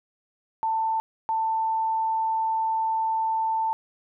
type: tone bursts at uneven times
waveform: sine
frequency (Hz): 890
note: A5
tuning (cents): +20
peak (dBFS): -22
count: 2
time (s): 0.63-1 / 1.29-3.73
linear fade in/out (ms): 0
effects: none